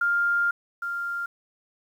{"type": "tone pair in turn", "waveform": "sine", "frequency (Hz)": [1401, 1394.9], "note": ["F6", "F6"], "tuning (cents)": [5, -2], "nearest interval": "unison", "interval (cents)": 7, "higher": "first", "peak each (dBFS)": [-20, -27], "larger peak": "first", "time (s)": [[0.01, 0.51], [0.82, 1.26]], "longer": "first", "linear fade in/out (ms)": 5, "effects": ["9-bit"]}